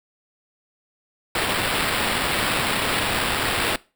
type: noise with sample-and-hold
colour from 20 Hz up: white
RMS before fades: -23 dBFS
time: 1.35-3.76 s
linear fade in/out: 2 ms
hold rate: 6300 Hz
effects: noise-tail reverb RT60 0.3 s tail -21 dB re dry